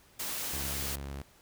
white noise, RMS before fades -36 dBFS, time 0.19-0.96 s, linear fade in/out 10 ms
sawtooth tone with vibrato, 69.3 Hz, C#2, in tune, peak -34 dBFS, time 0.53-1.22 s, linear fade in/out 5 ms, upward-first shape sine, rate 18 Hz, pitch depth 23 cents each way
effects pink hiss -61 dBFS RMS until 1.41 s

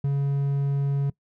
triangle tone, 140 Hz, C#3, 18 cents sharp, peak -19 dBFS, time 0.04-1.1 s, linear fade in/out 5 ms, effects noise-tail reverb RT60 0.1 s tail -21 dB re dry

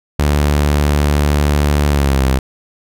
sawtooth tone with pitch glide, 73.2 to 65.97 Hz, D2 to C2, -5 to +15 cents, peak -7 dBFS, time 0.19-2.39 s, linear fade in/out 5 ms, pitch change -180 cents, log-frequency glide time 1.88-2.24 s, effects none

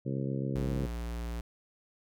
harmonic tone, 67.4 Hz, C#2, 48 cents flat, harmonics 2 / 3 / 4 / 5 / 6 / 7 / 8, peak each -33 / -37 / -39 / -41 / -43 / -44 / -45 dBFS, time 0.05-0.87 s, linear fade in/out 20 ms
square tone, 58.27 Hz, A#1, in tune, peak -35 dBFS, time 0.55-1.41 s, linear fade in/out 5 ms
effects none

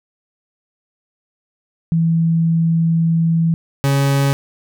sine / 40% pulse tone pair in turn, 164.81 / 138.85 Hz, E3 / C#3, 0 / +3 cents, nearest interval minor third, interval 297 cents, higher first, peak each -12 dBFS, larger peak neither, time 1.92-3.54 / 3.84-4.33 s, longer first, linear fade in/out 0 ms, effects none

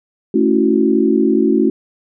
sine chord, F# minor seventh, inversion first, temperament equal, 220 / 277.2 / 329.6 / 370 Hz, A3 / C#4 / E4 / F#4, 0 / 0 / 0 / 0 cents, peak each -16 dBFS, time 0.34-1.7 s, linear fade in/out 5 ms, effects none

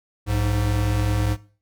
square tone pair together, 60.4 / 103.83 Hz, B1 / G#2, -38 / 0 cents, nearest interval major sixth, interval 938 cents, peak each -25 / -22 dBFS, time 0.26-1.37 s, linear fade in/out 50 ms, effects noise-tail reverb RT60 0.4 s tail -19 dB re dry

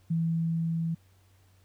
sine tone with level ramp, 164.81 Hz, E3, in tune, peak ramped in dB -24 to -27 dBFS, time 0.1-0.95 s, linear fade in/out 10 ms, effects added 94 Hz sine -59 dBFS peak until 1.64 s + pink hiss -67 dBFS RMS until 1.64 s

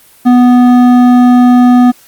sine tone with hard clipping, 246.9 Hz, B3, in tune, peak -4 dBFS, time 0.25-1.92 s, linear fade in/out 20 ms, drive 10 dB, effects white hiss -42 dBFS RMS until 2.07 s + Opus 32 kbps

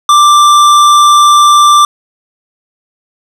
sine tone with hard clipping, 1179 Hz, D6, 6 cents sharp, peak -4 dBFS, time 0.09-1.85 s, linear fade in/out 2 ms, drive 14 dB, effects none

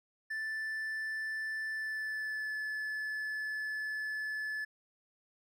triangle tone with pitch glide, 1760 to 1728.8 Hz, A6 to A6, 0 to -31 cents, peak -33 dBFS, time 0.3-4.65 s, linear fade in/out 10 ms, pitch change -31 cents, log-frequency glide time 1.72-2.56 s, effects none

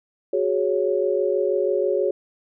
sine chord, F# suspended second, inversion none, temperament just, 370 / 416.2 / 555 Hz, F#4 / G#4 / C#5, 0 / +4 / +2 cents, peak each -23 dBFS, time 0.33-2.11 s, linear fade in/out 5 ms, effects none

